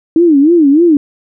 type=tone with vibrato; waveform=sine; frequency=310 Hz; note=D#4; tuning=6 cents flat; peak=-4 dBFS; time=0.16-0.97 s; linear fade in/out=2 ms; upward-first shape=sine; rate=3.3 Hz; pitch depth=210 cents each way; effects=none